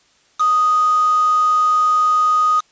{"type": "tone with quantisation", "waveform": "sine", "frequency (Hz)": 1244.5, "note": "D#6", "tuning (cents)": 0, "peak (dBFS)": -12, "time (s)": [0.39, 2.61], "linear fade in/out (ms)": 20, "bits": 4, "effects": ["white hiss -56 dBFS RMS until 2.71 s", "resampled to 16000 Hz"]}